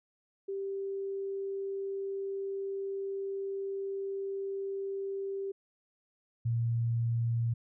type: tone pair in turn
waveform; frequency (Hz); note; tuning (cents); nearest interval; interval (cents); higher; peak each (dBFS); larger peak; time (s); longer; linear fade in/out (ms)
sine; 392 / 116.54; G4 / A#2; 0 / 0; octave + major sixth; 2100; first; -33 / -27; second; 0.48-5.52 / 6.45-7.54; first; 10
effects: none